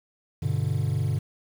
triangle chord, G major, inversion none, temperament equal with one note detuned, 99.54 / 123.47 / 146.83 Hz, G2 / B2 / D3, +27 / 0 / 0 cents, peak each -25 dBFS, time 0.42-1.19 s, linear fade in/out 10 ms, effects tanh soft clip ceiling -14 dBFS + 8-bit

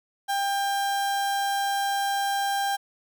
35% pulse tone, 796 Hz, G5, 26 cents sharp, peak -22 dBFS, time 0.28-2.77 s, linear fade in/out 20 ms, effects none

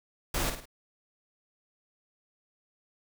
pink noise with echo, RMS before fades -30 dBFS, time 0.34-0.5 s, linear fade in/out 5 ms, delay 52 ms, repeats 3, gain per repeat -7 dB, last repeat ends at 0.656 s, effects none

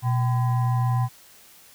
sine tone with frequency modulation, 121.5 Hz, B2, 28 cents flat, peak -19 dBFS, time 0.02-1.09 s, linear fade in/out 50 ms, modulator 893 Hz, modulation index 0.46, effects white hiss -51 dBFS RMS until 1.74 s

